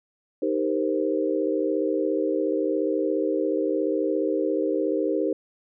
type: chord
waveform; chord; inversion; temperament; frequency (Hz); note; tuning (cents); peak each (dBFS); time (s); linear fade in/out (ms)
sine; C minor seventh; first; equal; 311.1 / 392 / 466.2 / 523.3; Eb4 / G4 / Bb4 / C5; 0 / 0 / 0 / 0; -26 / -27 / -28 / -28; 0.42-5.33; 5
effects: none